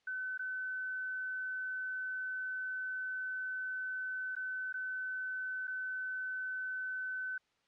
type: tone with dropouts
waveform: sine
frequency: 1516 Hz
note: F#6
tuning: 42 cents sharp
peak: -36 dBFS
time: 0.07-7.38 s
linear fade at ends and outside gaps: 5 ms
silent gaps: 0.377-0.392 / 4.353-4.364 / 4.727-4.74 / 5.672-5.677 s
effects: white hiss -75 dBFS RMS until 7.67 s + low-pass 4000 Hz 12 dB/octave